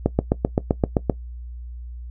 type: click train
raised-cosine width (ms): 2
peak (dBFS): -3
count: 9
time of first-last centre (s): 0.06-1.098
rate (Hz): 7.71
effects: noise-tail reverb RT60 0.1 s tail -18 dB re dry + added 60 Hz sine -32 dBFS peak until 2.1 s